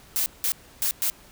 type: noise bursts at uneven times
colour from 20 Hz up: blue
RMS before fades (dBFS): -24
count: 4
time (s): 0.16-0.26 / 0.44-0.52 / 0.82-0.91 / 1.02-1.1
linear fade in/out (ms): 0
effects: pink hiss -51 dBFS RMS until 1.31 s